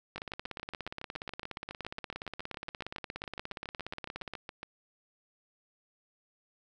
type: two click trains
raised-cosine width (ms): 0.3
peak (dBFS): -22 / -24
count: 72 / 33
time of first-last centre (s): 0.16-4.336 / 0.18-4.631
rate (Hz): 17 / 7.19
effects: none